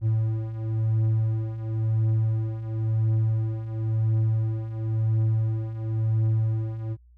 triangle beating tone pair, 110 / 110.96 Hz, A2 / A2, 0 / +15 cents, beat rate 0.96 Hz, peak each -26 / -21 dBFS, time 0.01-6.97 s, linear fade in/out 50 ms, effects added 60 Hz sine -51 dBFS peak until 7.17 s

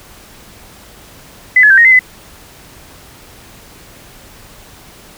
sine tone with pitch steps, 2009 / 1706 / 1574 / 1867 / 2060 / 2014 Hz, B6 / G#6 / G6 / A#6 / C7 / B6, +29 / +46 / +7 / +2 / -28 / +33 cents, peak -3 dBFS, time 1.56-1.992 s, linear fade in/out 5 ms, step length 72 ms, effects pink hiss -39 dBFS RMS until 5.17 s

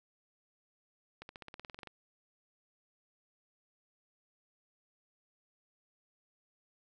accelerating click train, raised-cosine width 0.3 ms, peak -30 dBFS, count 13, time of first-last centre 1.22-1.873 s, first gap 71 ms, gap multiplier 0.95, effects none

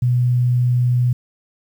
sine tone, 123.4 Hz, B2, 1 cent flat, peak -13 dBFS, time 0.02-1.13 s, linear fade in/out 5 ms, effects 8-bit

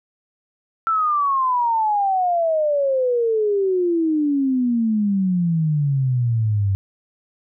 sine exponential sweep, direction down, 1343 to 95.9 Hz, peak -16 dBFS, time 0.87-6.75 s, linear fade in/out 0 ms, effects none

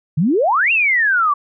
sine exponential two-way sweep, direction up then down, 138.59 to 2794 to 1123 Hz, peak -12 dBFS, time 0.17-1.34 s, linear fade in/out 10 ms, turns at 0.72 s, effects none

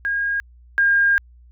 sine tone pair in turn, 1628 / 1613 Hz, G#6 / G6, -35 / +49 cents, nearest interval unison, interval 16 cents, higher first, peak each -19 / -13 dBFS, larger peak second, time 0.05-0.4 / 0.78-1.18 s, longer second, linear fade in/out 0 ms, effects added 60 Hz sine -45 dBFS peak until 1.51 s

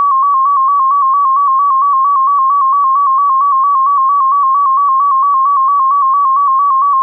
sine tone with vibrato, 1102 Hz, C#6, 11 cents flat, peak -7 dBFS, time 0-7.02 s, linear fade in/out 0 ms, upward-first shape square, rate 4.4 Hz, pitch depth 57 cents each way, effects none

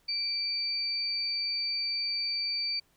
sine tone pair together, 2349 / 4601 Hz, D7 / D8, 0 / -36 cents, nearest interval octave, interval 1164 cents, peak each -39 / -29 dBFS, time 0.08-2.8 s, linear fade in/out 10 ms, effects pink hiss -68 dBFS RMS until 2.96 s

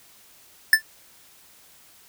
square tone with exponential decay, 1760 Hz, A6, in tune, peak -8 dBFS, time 0.73-0.82 s, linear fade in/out 2 ms, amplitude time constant 18 ms, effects white hiss -53 dBFS RMS until 2.08 s

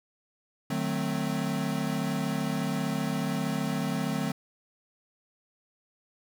square chord, D# diminished seventh, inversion none, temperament equal with one note detuned, 151.75 / 185 / 220 / 261.6 Hz, D#3 / F#3 / A3 / C4, -43 / 0 / 0 / 0 cents, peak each -34 dBFS, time 0.7-4.32 s, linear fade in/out 5 ms, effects none

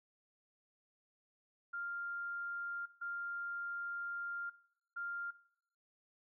sine tone bursts at uneven times, 1396.9 Hz, F6, in tune, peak -39 dBFS, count 3, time 1.73-2.86 / 3.01-4.5 / 4.96-5.31 s, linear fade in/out 10 ms, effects noise-tail reverb RT60 0.7 s tail -18 dB re dry

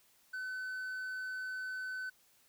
triangle tone, 1514 Hz, F#6, 39 cents sharp, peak -36 dBFS, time 0.33-2.1 s, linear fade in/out 10 ms, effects white hiss -68 dBFS RMS until 2.48 s

